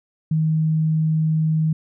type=tone; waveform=sine; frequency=157.7 Hz; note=D#3; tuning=24 cents sharp; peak=-16 dBFS; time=0.31-1.73 s; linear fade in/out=5 ms; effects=none